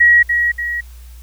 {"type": "tone with echo", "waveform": "sine", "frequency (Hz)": 1908, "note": "A#6", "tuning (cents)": 40, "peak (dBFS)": -6, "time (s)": [0, 0.23], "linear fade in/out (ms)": 10, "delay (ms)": 290, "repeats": 2, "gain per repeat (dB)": -6, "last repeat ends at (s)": 0.81, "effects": ["added 60 Hz sine -34 dBFS peak until 1.22 s", "white hiss -49 dBFS RMS until 1.22 s"]}